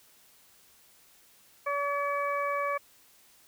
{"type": "harmonic tone", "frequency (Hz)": 570, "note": "C#5", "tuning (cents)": 48, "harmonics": [1, 2, 3, 4], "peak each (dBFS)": [-32, -30, -39, -37], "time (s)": [1.66, 2.78], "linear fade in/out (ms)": 10, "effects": ["white hiss -60 dBFS RMS until 3.47 s"]}